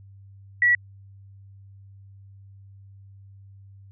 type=tone; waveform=sine; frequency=1938 Hz; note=B6; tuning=33 cents flat; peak=-15 dBFS; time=0.62-0.75 s; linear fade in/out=2 ms; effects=added 98 Hz sine -45 dBFS peak until 3.91 s